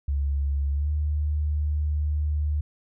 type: tone with pitch glide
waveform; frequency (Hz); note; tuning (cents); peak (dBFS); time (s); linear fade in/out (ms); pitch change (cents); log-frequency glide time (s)
sine; 70.2 to 74.81; C#2 to D2; +22 to +33; -22; 0.08-2.61; 5; +111; 0.72-0.9
effects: none